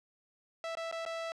sawtooth tone with dropouts, 659.3 Hz, E5, in tune, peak -32 dBFS, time 0.64-1.32 s, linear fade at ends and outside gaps 1 ms, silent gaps 0.752-0.771 / 0.914-0.925 / 1.052-1.062 s, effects low-pass 5000 Hz 12 dB/octave

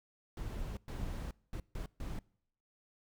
brown noise bursts at uneven times, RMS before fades -40 dBFS, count 5, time 0.37-0.77 / 0.88-1.31 / 1.53-1.6 / 1.75-1.86 / 2-2.19 s, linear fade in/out 2 ms, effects noise-tail reverb RT60 0.7 s tail -25 dB re dry

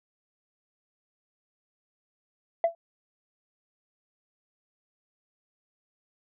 sine tone with exponential decay, 672 Hz, E5, 33 cents sharp, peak -14 dBFS, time 2.64-2.75 s, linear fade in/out 2 ms, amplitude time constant 23 ms, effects tanh soft clip ceiling -16 dBFS

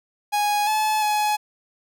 45% pulse tone with pitch steps, 829 / 860 / 843 Hz, G#5 / A5 / G#5, -3 / -40 / +26 cents, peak -19 dBFS, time 0.32-1.37 s, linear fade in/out 20 ms, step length 350 ms, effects none

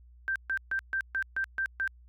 sine tone bursts, 1568 Hz, G6, in tune, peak -27 dBFS, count 8, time 0.28-1.876 s, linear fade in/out 0 ms, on 77 ms, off 140 ms, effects added 60 Hz sine -52 dBFS peak until 2.08 s

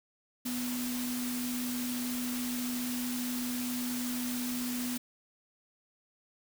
sine tone in noise, 246.9 Hz, B3, in tune, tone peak -33 dBFS, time 0.45-4.98 s, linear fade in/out 10 ms, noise white, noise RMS -39 dBFS, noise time 0.45-4.98 s, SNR +3 dB, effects none

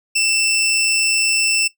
20% pulse tone, 2673 Hz, E7, 23 cents sharp, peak -10 dBFS, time 0.15-1.68 s, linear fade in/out 10 ms, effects noise-tail reverb RT60 0.1 s tail -17 dB re dry

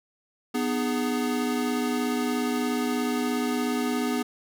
square chord, G# minor, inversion first, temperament equal with one note detuned, 246.9 / 303.8 / 415.3 Hz, B3 / D#4 / G#4, 0 / -41 / 0 cents, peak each -27 / -32 / -32 dBFS, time 0.54-4.23 s, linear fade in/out 10 ms, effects none

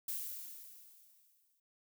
violet noise with exponential decay, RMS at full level -38 dBFS, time 0.08-1.6 s, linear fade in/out 5 ms, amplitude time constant 330 ms, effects none

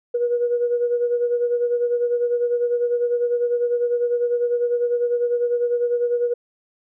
sine beating tone pair, 480.3 / 490.3 Hz, B4 / B4, -48 / -13 cents, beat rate 10 Hz, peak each -18 / -25 dBFS, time 0.14-6.34 s, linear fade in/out 10 ms, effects tanh soft clip ceiling -11 dBFS

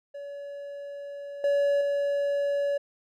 triangle tone with level steps, 568 Hz, C#5, 42 cents sharp, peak -34 / -19 / -22 dBFS, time 0.14-2.78 s, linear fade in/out 10 ms, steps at 1.44 / 1.81 s, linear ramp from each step 2 ms, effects none

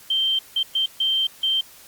sine tone bursts at uneven times, 3136 Hz, G7, in tune, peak -18 dBFS, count 5, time 0.1-0.39 / 0.56-0.63 / 0.75-0.86 / 1-1.27 / 1.43-1.61 s, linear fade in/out 5 ms, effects white hiss -47 dBFS RMS until 1.87 s + Opus 48 kbps

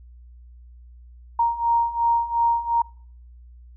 sine beating tone pair, 932.3 / 935.1 Hz, A#5 / A#5, 0 / +5 cents, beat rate 2.8 Hz, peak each -23 / -20 dBFS, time 1.39-2.82 s, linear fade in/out 5 ms, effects noise-tail reverb RT60 0.6 s tail -26 dB re dry + added 60 Hz sine -43 dBFS peak until 3.76 s

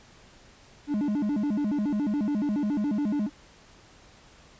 triangle tone with vibrato, 246.9 Hz, B3, in tune, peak -22 dBFS, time 0.87-3.3 s, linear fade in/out 50 ms, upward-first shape square, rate 7.1 Hz, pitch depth 290 cents each way, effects pink hiss -54 dBFS RMS until 4.59 s + resampled to 16000 Hz

